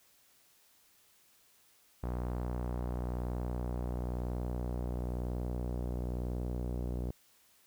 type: tone with low-pass filter sweep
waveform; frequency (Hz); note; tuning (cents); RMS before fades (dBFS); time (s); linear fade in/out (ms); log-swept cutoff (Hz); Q
sawtooth; 61; B1; -21; -36; 2.03-7.11; 5; 1000 to 500; 1.1
effects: white hiss -66 dBFS RMS until 7.66 s